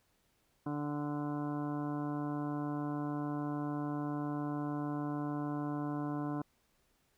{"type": "harmonic tone", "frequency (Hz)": 146.83, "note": "D3", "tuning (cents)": 0, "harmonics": [1, 2, 3, 4, 5, 6, 7, 8, 9, 10], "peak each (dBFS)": [-40, -36, -49, -49, -46, -57, -46, -59, -53, -56], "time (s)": [0.66, 6.42], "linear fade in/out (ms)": 5, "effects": ["pink hiss -74 dBFS RMS until 7.17 s"]}